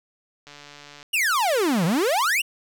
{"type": "click train", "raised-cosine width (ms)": 0.2, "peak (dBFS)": -26, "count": 82, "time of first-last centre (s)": [0.47, 1.029], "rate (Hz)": 145}
{"type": "exponential two-way sweep", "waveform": "45% pulse", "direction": "down then up", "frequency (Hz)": [2960, 155.56, 2960], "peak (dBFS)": -19, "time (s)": [1.13, 2.42], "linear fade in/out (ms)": 10, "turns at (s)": 1.85}
{"effects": []}